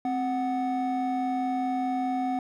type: tone pair together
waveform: triangle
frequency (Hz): 261.6 / 740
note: C4 / F#5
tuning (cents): 0 / 0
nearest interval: octave + tritone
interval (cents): 1800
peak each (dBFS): -25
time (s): 0.05-2.39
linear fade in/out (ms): 2
effects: tanh soft clip ceiling -20 dBFS